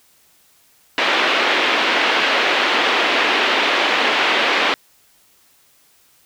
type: band-pass noise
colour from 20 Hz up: white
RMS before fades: -17 dBFS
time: 0.98-4.74 s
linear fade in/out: 0 ms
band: 280 to 3200 Hz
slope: 24 dB/octave
effects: white hiss -55 dBFS RMS until 6.25 s